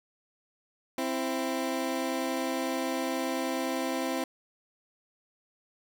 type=tone pair together; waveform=20% pulse; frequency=262.2 / 332.6 Hz; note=C4 / E4; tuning=+4 / +16 cents; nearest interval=major third; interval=412 cents; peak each=-26 / -28 dBFS; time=0.98-4.24 s; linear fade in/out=2 ms; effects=none